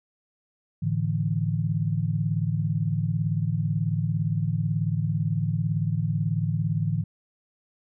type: chord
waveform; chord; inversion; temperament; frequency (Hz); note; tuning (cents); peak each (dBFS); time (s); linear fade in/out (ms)
sine; A suspended fourth; none; equal with one note detuned; 108.05 / 146.83 / 164.81; A2 / D3 / E3; -31 / 0 / 0; -27; 0.82-7.04; 10
effects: none